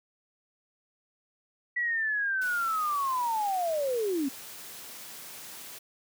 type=linear sweep; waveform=sine; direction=down; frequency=1957 to 256.6 Hz; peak=-26 dBFS; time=1.76-4.29 s; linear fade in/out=10 ms
type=high-pass noise; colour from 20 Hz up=white; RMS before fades=-44 dBFS; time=2.41-5.79 s; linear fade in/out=10 ms; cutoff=120 Hz; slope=12 dB/octave
effects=none